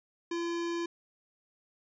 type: tone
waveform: square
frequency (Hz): 340.5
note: F4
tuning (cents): -44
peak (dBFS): -32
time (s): 0.31-0.86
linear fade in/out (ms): 5
effects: resampled to 16000 Hz